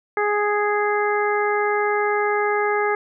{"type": "harmonic tone", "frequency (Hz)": 415.3, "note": "G#4", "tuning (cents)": 0, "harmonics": [1, 2, 3, 4, 5], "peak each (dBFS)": [-21, -24, -26, -27, -28], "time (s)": [0.17, 2.95], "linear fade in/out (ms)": 2, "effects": []}